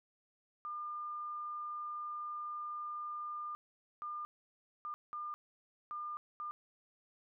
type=tone bursts at uneven times; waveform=sine; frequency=1204 Hz; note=D6; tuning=43 cents sharp; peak=-39 dBFS; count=6; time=0.65-3.55 / 4.02-4.25 / 4.85-4.94 / 5.13-5.34 / 5.91-6.17 / 6.4-6.51 s; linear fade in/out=0 ms; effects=none